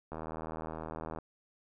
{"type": "click train", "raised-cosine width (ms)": 1, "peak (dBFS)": -26, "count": 86, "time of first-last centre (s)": [0.12, 1.186], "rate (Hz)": 79.7, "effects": []}